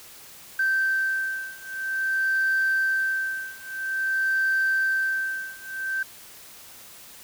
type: beating tone pair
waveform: sine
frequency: 1557 / 1557.5 Hz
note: G6 / G6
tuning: -12 / -12 cents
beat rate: 0.5 Hz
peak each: -25 / -24 dBFS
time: 0.59-6.03 s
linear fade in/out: 5 ms
effects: tanh soft clip ceiling -16 dBFS + white hiss -46 dBFS RMS until 7.23 s